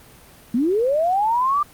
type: linear sweep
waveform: sine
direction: up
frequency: 220 to 1200 Hz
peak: -16 dBFS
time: 0.54-1.63 s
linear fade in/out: 5 ms
effects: pink hiss -47 dBFS RMS until 1.73 s + Opus 32 kbps